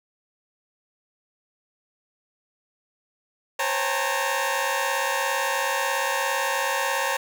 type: tone cluster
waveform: 20% pulse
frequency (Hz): 507 / 544 / 785 / 862 / 920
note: B4 / C#5 / G5 / A5 / A#5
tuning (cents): +45 / -33 / +2 / -36 / -23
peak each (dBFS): -29 / -23 / -28 / -26 / -22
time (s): 3.59-7.17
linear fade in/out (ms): 5
effects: none